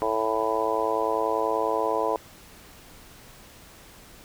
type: harmonic tone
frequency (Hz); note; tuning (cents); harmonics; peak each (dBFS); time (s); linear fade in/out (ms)
110.4; A2; +6; 3 / 4 / 5 / 6 / 7 / 8 / 9; -34 / -28 / -30 / -30 / -33 / -34 / -28; 0.02-2.16; 0
effects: pink hiss -49 dBFS RMS until 4.24 s